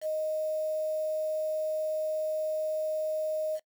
sine tone with quantisation, 622.3 Hz, D#5, in tune, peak -28 dBFS, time 0.01-3.6 s, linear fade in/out 50 ms, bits 8, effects noise-tail reverb RT60 0.1 s tail -23 dB re dry

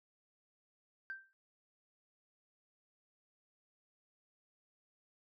sine tone with exponential decay, 1566 Hz, G6, 2 cents flat, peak -37 dBFS, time 1.1-1.33 s, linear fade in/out 0 ms, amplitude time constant 48 ms, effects tanh soft clip ceiling -34 dBFS

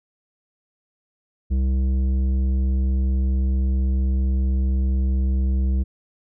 sine tone with tanh clipping, 65.4 Hz, C2, in tune, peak -19 dBFS, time 1.5-5.84 s, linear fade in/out 20 ms, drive 10 dB, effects none

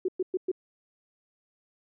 sine tone bursts, 370 Hz, F#4, in tune, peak -24 dBFS, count 4, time 0.05-0.516 s, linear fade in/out 5 ms, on 34 ms, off 110 ms, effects none

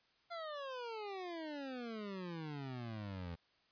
25% pulse exponential sweep, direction down, 697 to 82.41 Hz, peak -39 dBFS, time 0.3-3.36 s, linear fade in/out 20 ms, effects white hiss -73 dBFS RMS until 3.71 s + resampled to 11025 Hz

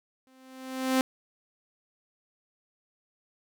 sawtooth tone with exponential growth, 260.8 Hz, C4, 5 cents flat, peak -16 dBFS, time 0.27-1.01 s, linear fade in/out 0 ms, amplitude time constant 160 ms, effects none

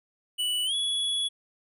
square tone with pitch glide, 2960 to 3381 Hz, F#7 to G#7, 0 to +30 cents, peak -26 dBFS, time 0.38-1.29 s, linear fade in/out 20 ms, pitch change +230 cents, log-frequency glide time 0.65-0.74 s, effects resampled to 32000 Hz

